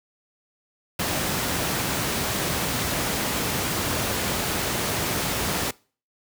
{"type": "noise", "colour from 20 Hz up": "pink", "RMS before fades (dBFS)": -25, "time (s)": [0.99, 5.71], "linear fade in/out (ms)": 5, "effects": ["noise-tail reverb RT60 0.4 s tail -23 dB re dry", "high-pass 80 Hz 12 dB/octave"]}